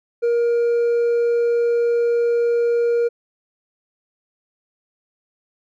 sine tone with hard clipping, 471.7 Hz, A#4, 20 cents sharp, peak -16 dBFS, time 0.22-3.09 s, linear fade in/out 20 ms, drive 2 dB, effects none

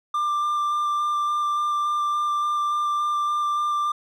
triangle tone with vibrato, 1188 Hz, D6, 20 cents sharp, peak -19 dBFS, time 0.14-3.92 s, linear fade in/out 5 ms, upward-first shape square, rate 3.5 Hz, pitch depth 8 cents each way, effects none

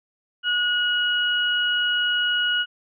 sine tone pair together, 1453 / 2906 Hz, F#6 / F#7, -32 / -32 cents, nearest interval octave, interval 1200 cents, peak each -22 dBFS, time 0.43-2.66 s, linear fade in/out 50 ms, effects none

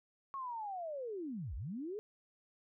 sine linear two-way sweep, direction down then up, 1108.7 to 47.47 to 439.5 Hz, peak -39 dBFS, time 0.34-1.99 s, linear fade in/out 0 ms, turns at 1.55 s, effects none

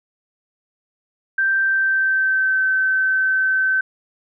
sine tone with pitch glide, 1568 to 1536.6 Hz, G6 to G6, 0 to -35 cents, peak -15 dBFS, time 1.38-3.81 s, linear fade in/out 5 ms, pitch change -35 cents, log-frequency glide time 1.61-2.64 s, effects none

